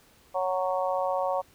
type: harmonic tone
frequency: 185 Hz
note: F#3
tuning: in tune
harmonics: 3 / 4 / 5 / 6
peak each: -28 / -30 / -32 / -34 dBFS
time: 0.34-1.42 s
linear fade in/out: 20 ms
effects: pink hiss -59 dBFS RMS until 1.54 s